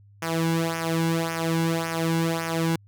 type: tone with flanger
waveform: sawtooth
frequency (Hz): 164.7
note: E3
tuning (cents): -1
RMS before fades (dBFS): -25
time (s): 0.22-2.76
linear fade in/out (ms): 5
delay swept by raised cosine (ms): 0.24 to 1.64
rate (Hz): 1.8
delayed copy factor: -0.75
effects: added 101 Hz sine -50 dBFS peak until 2.87 s